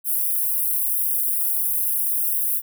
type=high-pass noise; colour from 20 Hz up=white; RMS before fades=-22 dBFS; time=0.04-2.62 s; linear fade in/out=50 ms; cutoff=10000 Hz; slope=48 dB/octave; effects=none